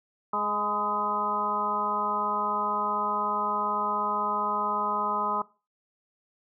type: harmonic tone with a mistuned harmonic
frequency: 209 Hz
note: G#3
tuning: 11 cents sharp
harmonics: 1 / 2 / 3 / 4 / 5 / 6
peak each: -38 / -37 / -38 / -33 / -29 / -29 dBFS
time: 0.33-5.42 s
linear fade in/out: 5 ms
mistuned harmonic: 5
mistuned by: -44 cents
effects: noise-tail reverb RT60 0.3 s tail -19 dB re dry